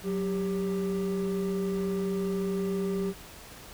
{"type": "tone pair together", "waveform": "triangle", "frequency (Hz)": [185.9, 394.6], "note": ["F#3", "G4"], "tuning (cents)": [8, 11], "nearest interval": "octave + minor second", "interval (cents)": 1303, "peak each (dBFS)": -28, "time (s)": [0.03, 3.14], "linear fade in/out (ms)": 50, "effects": ["pink hiss -47 dBFS RMS until 3.73 s"]}